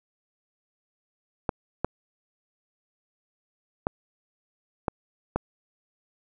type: clicks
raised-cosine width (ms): 1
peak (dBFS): -10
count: 5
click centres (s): 1.492 / 1.846 / 3.869 / 4.882 / 5.36
effects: none